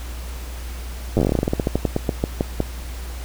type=slowing click train; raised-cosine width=2 ms; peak=-5 dBFS; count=24; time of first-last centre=1.17-2.603 s; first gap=9 ms; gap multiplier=1.15; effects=added 60 Hz sine -29 dBFS peak until 3.24 s + pink hiss -39 dBFS RMS until 3.24 s